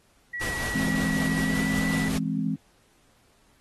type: tone with pitch glide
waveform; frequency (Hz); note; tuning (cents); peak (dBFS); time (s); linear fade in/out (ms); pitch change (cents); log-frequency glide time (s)
sine; 1933 to 1966.8; B6 to B6; -38 to -8; -30; 0.33-2.09; 10; +30; 1.46-1.58
type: noise with tremolo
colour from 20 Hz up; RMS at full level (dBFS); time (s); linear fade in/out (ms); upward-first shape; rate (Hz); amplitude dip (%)
pink; -32; 0.41-2.18; 2; sine; 5.3; 30
type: chord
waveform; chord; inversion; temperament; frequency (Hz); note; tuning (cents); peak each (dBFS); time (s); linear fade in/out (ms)
sine; E augmented; none; equal; 164.81 / 207.7 / 261.6; E3 / G#3 / B#3; 0 / 0 / 0; -29; 0.74-2.56; 10
effects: pink hiss -63 dBFS RMS until 3.6 s + AAC 32 kbps